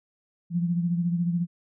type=beating tone pair; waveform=sine; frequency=171.7 / 185.7 Hz; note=F3 / F#3; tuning=-29 / +7 cents; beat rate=14 Hz; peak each=-23 / -32 dBFS; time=0.5-1.47 s; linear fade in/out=50 ms; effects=none